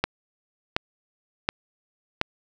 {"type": "click train", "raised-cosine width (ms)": 0.3, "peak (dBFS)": -5, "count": 4, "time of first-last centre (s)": [0.04, 2.214], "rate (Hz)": 1.38, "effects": []}